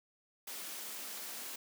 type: high-pass noise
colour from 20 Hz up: white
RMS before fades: -44 dBFS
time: 0.47-1.56 s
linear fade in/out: 5 ms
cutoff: 190 Hz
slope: 48 dB/octave
effects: none